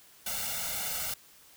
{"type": "noise with comb filter", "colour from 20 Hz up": "white", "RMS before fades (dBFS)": -34, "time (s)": [0.26, 1.14], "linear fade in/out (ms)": 5, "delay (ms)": 1.4, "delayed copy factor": 0.95, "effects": ["white hiss -57 dBFS RMS until 1.56 s"]}